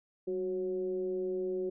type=tone with frequency modulation; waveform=sine; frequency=370 Hz; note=F#4; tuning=in tune; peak=-31 dBFS; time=0.27-1.7 s; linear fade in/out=10 ms; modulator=177 Hz; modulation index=0.47; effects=none